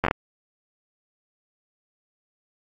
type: slowing click train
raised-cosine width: 0.5 ms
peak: -6 dBFS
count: 5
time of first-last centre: 0.04-0.111 s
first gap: 10 ms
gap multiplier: 1.4
effects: AAC 48 kbps